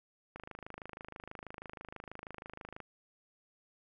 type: click train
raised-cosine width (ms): 0.5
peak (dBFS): -29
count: 65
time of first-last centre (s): 0.36-2.803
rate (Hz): 26.2
effects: none